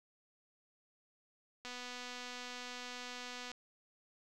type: click train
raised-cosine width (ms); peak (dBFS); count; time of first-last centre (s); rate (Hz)
0.2; -29; 462; 1.65-3.516; 247
effects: none